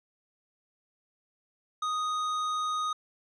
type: tone with tanh clipping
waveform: sine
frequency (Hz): 1244.5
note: D#6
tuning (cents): 0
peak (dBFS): -30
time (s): 1.82-2.93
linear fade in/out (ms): 5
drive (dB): 14
effects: low-pass 8000 Hz 12 dB/octave